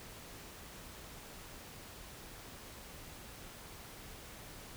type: silence
effects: pink hiss -51 dBFS RMS until 4.76 s